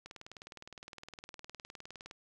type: click train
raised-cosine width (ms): 0.2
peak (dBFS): -30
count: 41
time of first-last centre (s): 0.06-2.111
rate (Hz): 19.5
effects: none